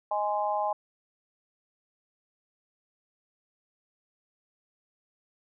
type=chord; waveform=sine; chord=Ab major; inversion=second; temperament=just; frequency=623 / 830.6 / 1038.3 Hz; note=Eb5 / Ab5 / C6; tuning=+2 / 0 / -14 cents; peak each=-31 / -28 / -33 dBFS; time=0.11-0.73 s; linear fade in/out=5 ms; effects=none